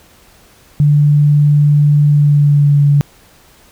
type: tone with pitch glide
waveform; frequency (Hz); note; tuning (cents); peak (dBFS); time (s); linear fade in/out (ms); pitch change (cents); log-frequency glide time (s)
sine; 146.83 to 143.73; D3 to D3; 0 to -37; -6; 0.8-3.01; 0; -37; 2.08-2.81
effects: pink hiss -46 dBFS RMS until 3.71 s